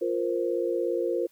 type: chord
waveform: sine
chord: F suspended fourth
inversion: none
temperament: equal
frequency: 349.2 / 466.2 / 523.3 Hz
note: F4 / Bb4 / C5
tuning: 0 / 0 / 0 cents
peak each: -28 / -29 / -30 dBFS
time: 0.01-1.27 s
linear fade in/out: 10 ms
effects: white hiss -64 dBFS RMS until 1.31 s